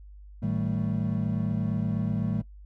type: tone cluster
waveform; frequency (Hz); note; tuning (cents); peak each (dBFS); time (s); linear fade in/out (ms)
triangle; 110.3 / 158 / 193.5 / 221.9; A2 / D#3 / G3 / A3; +5 / +27 / -22 / +15; -29; 0.42-2.42; 10
effects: noise-tail reverb RT60 0.1 s tail -20 dB re dry + added 50 Hz sine -44 dBFS peak until 2.65 s